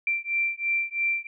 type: beating tone pair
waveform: sine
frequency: 2353 / 2356 Hz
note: D7 / D7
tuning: +3 / +5 cents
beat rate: 3 Hz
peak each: -27 dBFS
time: 0.07-1.27 s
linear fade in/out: 2 ms
effects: none